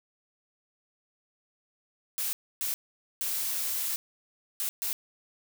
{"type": "noise bursts at uneven times", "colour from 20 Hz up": "blue", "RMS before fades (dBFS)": -31, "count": 5, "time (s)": [[2.18, 2.33], [2.61, 2.74], [3.21, 3.96], [4.6, 4.69], [4.82, 4.93]], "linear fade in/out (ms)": 0, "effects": []}